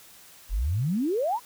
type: exponential sweep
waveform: sine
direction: up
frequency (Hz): 39.32 to 1033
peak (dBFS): -23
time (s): 0.49-1.4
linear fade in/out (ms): 50
effects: white hiss -51 dBFS RMS until 1.45 s